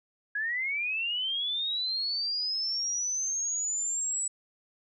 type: linear sweep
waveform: sine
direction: up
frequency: 1648 to 7900 Hz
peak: -28 dBFS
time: 0.35-4.28 s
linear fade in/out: 5 ms
effects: none